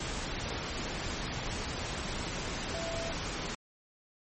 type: tone in noise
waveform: sine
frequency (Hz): 665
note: E5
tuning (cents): +15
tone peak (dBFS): -37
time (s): 2.74-3.12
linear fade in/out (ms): 5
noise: pink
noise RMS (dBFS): -36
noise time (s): 0-3.55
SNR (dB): -4
effects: MP3 32 kbps